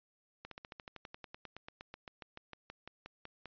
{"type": "slowing click train", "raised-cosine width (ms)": 0.3, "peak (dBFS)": -30, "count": 26, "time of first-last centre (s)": [0.45, 3.457], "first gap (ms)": 63, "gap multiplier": 1.05, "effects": ["resampled to 11025 Hz"]}